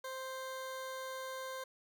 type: tone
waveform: 20% pulse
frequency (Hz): 523.3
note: C5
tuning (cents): 0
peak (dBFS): -36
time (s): 0.04-1.64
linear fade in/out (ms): 5
effects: none